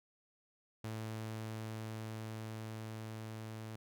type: tone with level ramp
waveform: sawtooth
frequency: 110 Hz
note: A2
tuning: in tune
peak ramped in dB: -36 to -40 dBFS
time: 0.84-3.76 s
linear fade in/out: 5 ms
effects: none

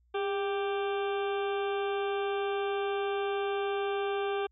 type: harmonic tone with a mistuned harmonic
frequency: 392.9 Hz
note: G4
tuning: 4 cents sharp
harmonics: 1 / 2 / 3 / 4 / 6 / 7 / 8 / 9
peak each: -30 / -36 / -40 / -42 / -46 / -47 / -48 / -49 dBFS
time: 0.14-4.47 s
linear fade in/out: 10 ms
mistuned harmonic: 1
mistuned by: +44 cents
effects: added 60 Hz sine -64 dBFS peak until 4.51 s

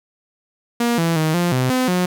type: tone with pitch steps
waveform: sawtooth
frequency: 237 / 166.4 / 157.2 / 174.7 / 128.1 / 255.3 / 180 Hz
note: A#3 / E3 / D#3 / F3 / C3 / C4 / F#3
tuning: +29 / +17 / +18 / +1 / -36 / -42 / -47 cents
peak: -12 dBFS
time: 0.8-2.06 s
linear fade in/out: 5 ms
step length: 180 ms
effects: none

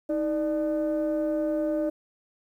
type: tone pair together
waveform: sine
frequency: 315.2 / 595 Hz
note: D#4 / D5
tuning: +23 / +22 cents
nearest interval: major seventh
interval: 1099 cents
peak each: -25 dBFS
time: 0.09-1.9 s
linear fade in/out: 10 ms
effects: tanh soft clip ceiling -20 dBFS + 10-bit

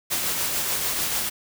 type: noise with tremolo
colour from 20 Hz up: white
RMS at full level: -24 dBFS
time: 0.1-1.3 s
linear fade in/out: 20 ms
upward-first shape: triangle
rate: 6.8 Hz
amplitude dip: 35%
effects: none

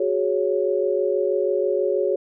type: chord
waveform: sine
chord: F# suspended second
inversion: none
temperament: just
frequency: 370 / 416.2 / 555 Hz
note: F#4 / G#4 / C#5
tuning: 0 / +4 / +2 cents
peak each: -23 dBFS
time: 0-2.16 s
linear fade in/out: 5 ms
effects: none

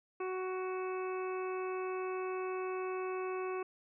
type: harmonic tone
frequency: 372.2 Hz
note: F#4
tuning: 10 cents sharp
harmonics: 1 / 2 / 3 / 4 / 5 / 6 / 7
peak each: -36 / -46 / -43 / -51 / -59 / -53 / -50 dBFS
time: 0.2-3.63 s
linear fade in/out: 5 ms
effects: none

